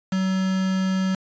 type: tone with quantisation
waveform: triangle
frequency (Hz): 188.9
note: F#3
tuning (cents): +36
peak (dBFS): -18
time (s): 0.12-1.15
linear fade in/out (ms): 5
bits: 5
effects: resampled to 16000 Hz